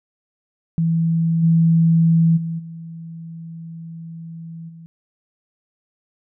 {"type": "tone with level steps", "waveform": "sine", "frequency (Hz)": 164.81, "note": "E3", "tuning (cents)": 0, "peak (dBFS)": [-15, -11, -22, -31, -37], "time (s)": [0.78, 4.86], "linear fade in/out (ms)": 0, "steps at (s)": [1.42, 2.36, 2.58, 4.68], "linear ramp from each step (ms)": 20, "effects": []}